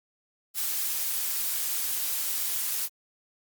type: noise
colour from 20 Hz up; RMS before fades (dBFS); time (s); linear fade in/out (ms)
blue; -29; 0.54-2.89; 50
effects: Opus 48 kbps